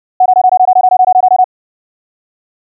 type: tone bursts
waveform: sine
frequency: 740 Hz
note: F#5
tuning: in tune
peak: -3 dBFS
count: 16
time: 0.2-1.443 s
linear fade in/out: 5 ms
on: 58 ms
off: 21 ms
effects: none